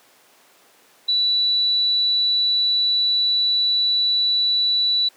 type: tone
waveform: sine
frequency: 3950 Hz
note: B7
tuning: in tune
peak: -16 dBFS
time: 1.08-5.09 s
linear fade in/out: 10 ms
effects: pink hiss -53 dBFS RMS until 5.16 s + high-pass 400 Hz 12 dB/octave